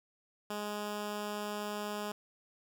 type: tone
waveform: 10% pulse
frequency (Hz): 208.1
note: G#3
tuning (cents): +4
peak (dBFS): -28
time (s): 0.5-2.12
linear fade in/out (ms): 5
effects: none